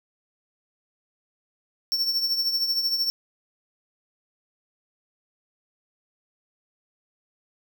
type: tone with tremolo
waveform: square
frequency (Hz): 5440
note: F8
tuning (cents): -46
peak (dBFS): -20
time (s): 1.92-3.1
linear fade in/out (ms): 0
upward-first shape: triangle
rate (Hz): 13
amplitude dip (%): 65
effects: none